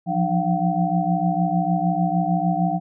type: tone cluster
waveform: sine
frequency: 170.6 / 177.2 / 302.4 / 697 / 761 Hz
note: F3 / F3 / D#4 / F5 / F#5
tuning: -40 / +25 / -49 / -4 / +48 cents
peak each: -23 / -23 / -29 / -25 / -25 dBFS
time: 0.06-2.8 s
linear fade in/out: 50 ms
effects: none